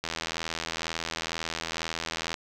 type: click train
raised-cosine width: 0.2 ms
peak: -13 dBFS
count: 190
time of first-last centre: 0.04-2.342 s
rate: 82.1 Hz
effects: none